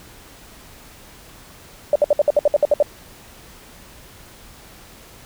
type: tone bursts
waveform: sine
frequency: 587.3 Hz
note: D5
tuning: in tune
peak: -10 dBFS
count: 11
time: 1.93-2.826 s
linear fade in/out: 2 ms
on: 26 ms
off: 61 ms
effects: pink hiss -44 dBFS RMS until 5.25 s